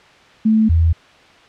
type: tone pair in turn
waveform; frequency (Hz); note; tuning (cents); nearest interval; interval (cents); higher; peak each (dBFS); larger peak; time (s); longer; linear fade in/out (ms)
sine; 219.1 / 82.26; A3 / E2; -7 / -3; octave + perfect fourth; 1696; first; -10; neither; 0.45-0.69 / 0.69-0.93; neither; 10
effects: white hiss -46 dBFS RMS until 1.48 s + low-pass 3000 Hz 12 dB/octave